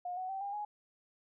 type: tone with pitch steps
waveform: sine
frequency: 716 / 743.8 / 772.7 / 802.8 / 833.9 Hz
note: F5 / F#5 / G5 / G5 / G#5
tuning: +43 / +9 / -25 / +41 / +7 cents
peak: -36 dBFS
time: 0.05-0.65 s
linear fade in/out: 5 ms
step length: 120 ms
effects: none